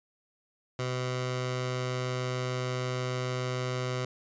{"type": "tone with notch filter", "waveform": "15% pulse", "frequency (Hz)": 126.6, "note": "B2", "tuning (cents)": 43, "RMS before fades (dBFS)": -32, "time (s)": [0.79, 4.05], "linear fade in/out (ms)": 2, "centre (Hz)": 280, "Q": 1.5, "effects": ["resampled to 16000 Hz"]}